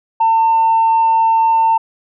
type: tone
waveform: sine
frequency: 901 Hz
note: A5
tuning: 41 cents sharp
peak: -8 dBFS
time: 0.2-1.78 s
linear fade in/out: 10 ms
effects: tanh soft clip ceiling -6 dBFS